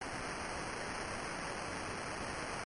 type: noise with sample-and-hold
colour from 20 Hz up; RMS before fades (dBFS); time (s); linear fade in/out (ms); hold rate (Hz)
blue; -41; 0.01-2.64; 5; 3675
effects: MP3 48 kbps